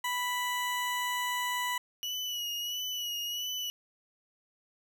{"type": "tone", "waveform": "20% pulse", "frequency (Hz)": 987.8, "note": "B5", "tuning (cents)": 0, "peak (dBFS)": -25, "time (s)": [0.04, 1.78], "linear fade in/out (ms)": 5}
{"type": "tone with vibrato", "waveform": "35% pulse", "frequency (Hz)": 2930, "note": "F#7", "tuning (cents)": -18, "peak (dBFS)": -31, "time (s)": [2.03, 3.7], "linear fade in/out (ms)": 0, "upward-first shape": "sine", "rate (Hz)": 1.5, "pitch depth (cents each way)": 42}
{"effects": []}